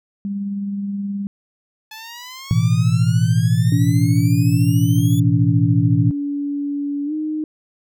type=tone with tremolo; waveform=sine; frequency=200 Hz; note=G3; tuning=35 cents sharp; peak=-20 dBFS; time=0.25-1.27 s; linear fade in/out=0 ms; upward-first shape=triangle; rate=19 Hz; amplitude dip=30%
type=exponential sweep; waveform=10% pulse; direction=up; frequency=860 to 3468 Hz; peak=-25 dBFS; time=1.91-5.2 s; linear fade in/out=5 ms
type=chord; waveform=sine; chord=A suspended second; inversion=none; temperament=just; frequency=110 / 123.75 / 165 Hz; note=A2 / B2 / E3; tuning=0 / +4 / +2 cents; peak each=-17 / -17 / -18 dBFS; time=2.51-6.11 s; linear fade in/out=0 ms
type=tone with pitch glide; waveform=sine; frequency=286 to 308.3 Hz; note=D4 to D#4; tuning=-46 to -16 cents; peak=-20 dBFS; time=3.72-7.44 s; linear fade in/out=2 ms; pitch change=+130 cents; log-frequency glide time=7.05-7.13 s
effects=none